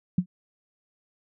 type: tone with exponential decay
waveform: sine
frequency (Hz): 180.6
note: F#3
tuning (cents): -42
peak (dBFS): -15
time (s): 0.18-0.26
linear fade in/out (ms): 5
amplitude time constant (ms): 16
effects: none